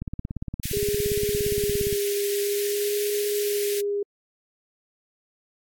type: click train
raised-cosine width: 5 ms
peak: -18 dBFS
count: 34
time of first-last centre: 0.02-1.928 s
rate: 17.3 Hz
type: high-pass noise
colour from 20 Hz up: white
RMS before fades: -32 dBFS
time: 0.63-3.81 s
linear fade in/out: 5 ms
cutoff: 1700 Hz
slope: 48 dB/octave
type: tone with vibrato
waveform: sine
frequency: 409.2 Hz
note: G#4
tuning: 26 cents flat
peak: -23 dBFS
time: 0.73-4.03 s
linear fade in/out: 5 ms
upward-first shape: sine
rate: 0.51 Hz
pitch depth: 16 cents each way
effects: AAC 64 kbps